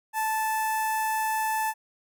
sawtooth tone with notch filter, 875 Hz, A5, 10 cents flat, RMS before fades -27 dBFS, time 0.13-1.74 s, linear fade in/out 50 ms, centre 4000 Hz, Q 0.75, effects none

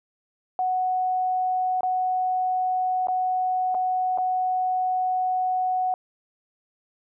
sine tone with dropouts, 740 Hz, F#5, in tune, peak -21 dBFS, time 0.59-5.94 s, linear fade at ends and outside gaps 1 ms, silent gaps 1.808-1.832 / 3.071-3.084 / 3.745-3.749 / 4.176-4.184 s, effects none

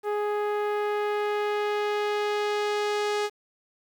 sawtooth tone with low-pass filter sweep, 416.2 Hz, G#4, 4 cents sharp, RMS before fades -27 dBFS, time 0.03-3.3 s, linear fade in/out 50 ms, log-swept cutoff 1300 to 6500 Hz, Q 0.77, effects 9-bit

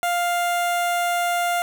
sawtooth tone with notch filter, 700 Hz, F5, 4 cents sharp, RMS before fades -22 dBFS, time 0.03-1.62 s, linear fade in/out 0 ms, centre 4800 Hz, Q 1.6, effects none

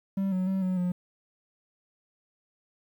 triangle tone with pitch steps, 194.5 / 185 / 191.3 / 184.8 / 179.1 Hz, G3 / F#3 / G3 / F#3 / F3, -13 / 0 / -42 / -2 / +44 cents, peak -23 dBFS, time 0.17-0.92 s, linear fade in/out 5 ms, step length 150 ms, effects 10-bit

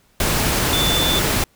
sine tone in noise, 3516 Hz, A7, 2 cents flat, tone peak -19 dBFS, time 0.73-1.19 s, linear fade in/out 2 ms, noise pink, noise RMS -19 dBFS, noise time 0.2-1.44 s, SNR -3 dB, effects pink hiss -58 dBFS RMS until 1.55 s

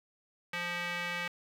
square tone with band-pass filter, 174.6 Hz, F3, in tune, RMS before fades -36 dBFS, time 0.53-1.28 s, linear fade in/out 5 ms, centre 2200 Hz, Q 2, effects 9-bit

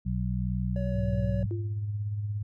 harmonic tone, 61.8 Hz, B1, 2 cents sharp, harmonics 1 / 2 / 3, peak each -31 / -31 / -31 dBFS, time 0.05-1.47 s, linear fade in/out 20 ms
triangle tone with vibrato, 565 Hz, C#5, 33 cents sharp, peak -33 dBFS, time 0.76-1.43 s, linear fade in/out 2 ms, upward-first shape sine, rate 10 Hz, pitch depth 10 cents each way
sine tone with tremolo, 103.8 Hz, G#2, in tune, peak -27 dBFS, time 0.94-2.43 s, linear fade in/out 10 ms, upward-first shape sine, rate 17 Hz, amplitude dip 40%
sine tone with exponential decay, 345.4 Hz, F4, 19 cents flat, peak -31 dBFS, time 1.51-1.91 s, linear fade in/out 0 ms, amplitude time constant 85 ms
effects none

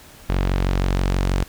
sawtooth tone with low-pass filter sweep, 46.25 Hz, F#1, in tune, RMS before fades -20 dBFS, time 0.29-1.44 s, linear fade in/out 10 ms, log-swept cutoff 3500 to 9500 Hz, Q 0.78, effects pink hiss -45 dBFS RMS until 1.48 s

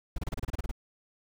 brown noise bursts, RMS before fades -31 dBFS, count 11, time 0.16-0.714 s, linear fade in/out 5 ms, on 24 ms, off 29 ms, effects none

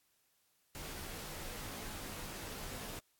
pink noise with comb filter, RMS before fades -45 dBFS, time 0.75-2.99 s, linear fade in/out 0 ms, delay 17 ms, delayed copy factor -0.6, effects white hiss -75 dBFS RMS until 3.19 s + AAC 64 kbps

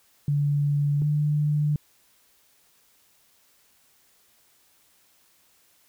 sine tone pair in turn, 144.5 / 148.82 Hz, D3 / D3, -28 / +23 cents, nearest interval minor second, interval 51 cents, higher second, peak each -20 dBFS, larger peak neither, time 0.28-1.02 / 1.02-1.76 s, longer neither, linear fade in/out 2 ms, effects white hiss -62 dBFS RMS until 5.88 s

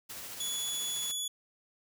white noise with tremolo, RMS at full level -42 dBFS, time 0.09-1.12 s, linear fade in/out 10 ms, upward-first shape triangle, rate 14 Hz, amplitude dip 30%
20% pulse tone, 3410 Hz, G#7, 45 cents sharp, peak -27 dBFS, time 0.4-1.28 s, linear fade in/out 5 ms
effects none

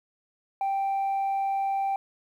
sine tone, 784 Hz, G5, in tune, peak -22 dBFS, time 0.61-1.96 s, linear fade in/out 2 ms, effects tanh soft clip ceiling -23 dBFS + 10-bit

